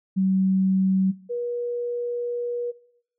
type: tone pair in turn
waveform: sine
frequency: 190 / 481.3 Hz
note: F#3 / B4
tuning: +46 / -45 cents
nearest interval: octave + major third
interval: 1609 cents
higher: second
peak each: -18 / -25 dBFS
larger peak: first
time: 0.16-1.12 / 1.29-2.72 s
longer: second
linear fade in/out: 20 ms
effects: noise-tail reverb RT60 0.7 s tail -20 dB re dry